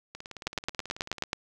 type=two click trains; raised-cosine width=0.2 ms; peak=-23 / -11 dBFS; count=21 / 9; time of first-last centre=0.15-1.237 / 0.47-1.331 s; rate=18.4 / 9.29 Hz; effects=none